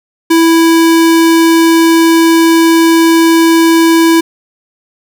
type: tone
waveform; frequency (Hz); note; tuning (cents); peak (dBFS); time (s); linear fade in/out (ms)
square; 329.6; E4; 0; -5; 0.3-4.21; 10
effects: none